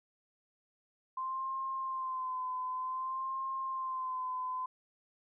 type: tone with vibrato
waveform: sine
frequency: 1040 Hz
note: C6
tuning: 11 cents flat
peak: -34 dBFS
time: 1.17-4.66 s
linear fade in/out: 5 ms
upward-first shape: sine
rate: 0.54 Hz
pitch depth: 39 cents each way
effects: none